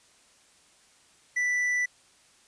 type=tone with tanh clipping; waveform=sine; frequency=1975.5 Hz; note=B6; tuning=in tune; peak=-25 dBFS; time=1.36-1.86 s; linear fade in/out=10 ms; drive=6 dB; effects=white hiss -60 dBFS RMS until 2.47 s + resampled to 22050 Hz